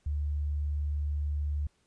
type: tone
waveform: sine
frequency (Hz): 73.42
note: D2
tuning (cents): 0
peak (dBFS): -28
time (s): 0.06-1.67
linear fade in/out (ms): 5
effects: pink hiss -71 dBFS RMS until 1.86 s + resampled to 22050 Hz